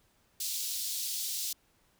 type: high-pass noise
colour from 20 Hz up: pink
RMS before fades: -35 dBFS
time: 0.4-1.53 s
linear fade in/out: 5 ms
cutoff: 3900 Hz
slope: 24 dB/octave
effects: pink hiss -69 dBFS RMS until 1.99 s